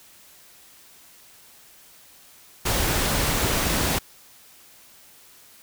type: noise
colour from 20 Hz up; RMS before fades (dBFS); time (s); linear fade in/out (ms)
pink; -23; 2.65-3.99; 10
effects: white hiss -51 dBFS RMS until 5.62 s